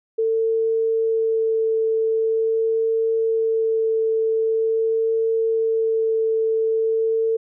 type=tone with vibrato; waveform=sine; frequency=447.3 Hz; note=A4; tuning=28 cents sharp; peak=-17 dBFS; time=0.18-7.37 s; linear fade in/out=10 ms; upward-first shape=sine; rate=0.44 Hz; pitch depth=9 cents each way; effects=none